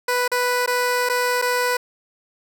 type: tone with dropouts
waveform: 15% pulse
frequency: 493.9 Hz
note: B4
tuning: in tune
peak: -12 dBFS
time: 0.08-1.77 s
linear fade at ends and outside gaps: 5 ms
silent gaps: 0.279-0.316 / 0.662-0.675 / 1.09-1.096 / 1.417-1.422 s
effects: none